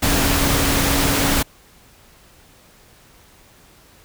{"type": "tone in noise", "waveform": "sine", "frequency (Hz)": 280, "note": "C#4", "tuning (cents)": 18, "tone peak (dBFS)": -24, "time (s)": [0.02, 1.43], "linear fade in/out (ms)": 10, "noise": "pink", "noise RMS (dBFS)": -18, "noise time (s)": [0.02, 1.43], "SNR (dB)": -9, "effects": ["pink hiss -50 dBFS RMS until 4.04 s"]}